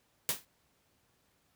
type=noise with exponential decay; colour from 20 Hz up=white; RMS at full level=-27 dBFS; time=0.29-0.45 s; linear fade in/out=1 ms; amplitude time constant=33 ms; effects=pink hiss -72 dBFS RMS until 1.55 s + high-pass 60 Hz 12 dB/octave